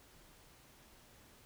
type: silence
effects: pink hiss -62 dBFS RMS until 1.45 s